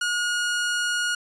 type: tone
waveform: sawtooth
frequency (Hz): 1440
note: F#6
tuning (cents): -47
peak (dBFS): -19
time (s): 0.01-1.15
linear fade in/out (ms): 5
effects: resampled to 22050 Hz